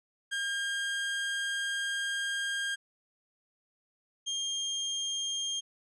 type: tone pair in turn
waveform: 30% pulse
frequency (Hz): 1610 / 3209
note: G6 / G7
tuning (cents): +46 / +40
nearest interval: octave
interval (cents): 1194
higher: second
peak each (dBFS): -28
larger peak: neither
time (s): 0.31-2.76 / 4.26-5.61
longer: first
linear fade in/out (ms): 20
effects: resampled to 24000 Hz